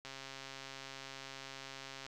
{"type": "click train", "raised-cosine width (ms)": 0.2, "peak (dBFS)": -29, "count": 273, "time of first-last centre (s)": [0.05, 2.065], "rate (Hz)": 135, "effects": []}